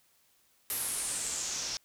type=noise with low-pass filter sweep; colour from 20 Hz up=white; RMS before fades=-35 dBFS; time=0.7-1.77 s; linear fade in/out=0 ms; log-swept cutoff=12000 to 5400 Hz; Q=4.2; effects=white hiss -68 dBFS RMS until 1.84 s